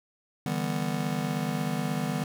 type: chord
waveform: square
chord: E minor seventh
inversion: third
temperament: just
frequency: 148.33 / 164.81 / 197.78 / 247.2 Hz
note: D3 / E3 / G3 / B3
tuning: +18 / 0 / +16 / +2 cents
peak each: -34 dBFS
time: 0.46-2.24 s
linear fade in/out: 2 ms
effects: none